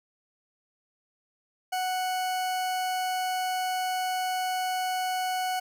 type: tone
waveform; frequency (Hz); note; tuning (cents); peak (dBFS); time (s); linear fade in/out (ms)
40% pulse; 740; F#5; 0; -26; 1.72-5.6; 10
effects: none